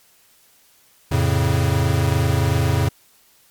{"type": "chord", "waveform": "square", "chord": "F augmented", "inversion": "none", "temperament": "equal with one note detuned", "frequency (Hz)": [87.31, 110, 137.63], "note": ["F2", "A2", "C#3"], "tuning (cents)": [0, 0, -12], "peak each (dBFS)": -21, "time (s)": [1.11, 2.89], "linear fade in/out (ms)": 10, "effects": ["white hiss -55 dBFS RMS until 3.5 s", "MP3 96 kbps"]}